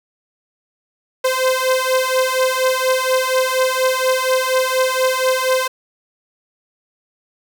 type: beating tone pair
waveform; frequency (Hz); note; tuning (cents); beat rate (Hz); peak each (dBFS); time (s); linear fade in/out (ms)
sawtooth; 515 / 519.2; C5 / C5; -28 / -13; 4.2; -14; 1.24-5.68; 10
effects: none